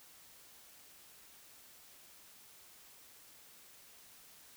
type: silence
effects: white hiss -59 dBFS RMS until 4.56 s